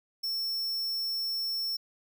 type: tone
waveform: square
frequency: 5400 Hz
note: E8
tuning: 41 cents sharp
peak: -30 dBFS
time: 0.23-1.77 s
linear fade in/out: 10 ms
effects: none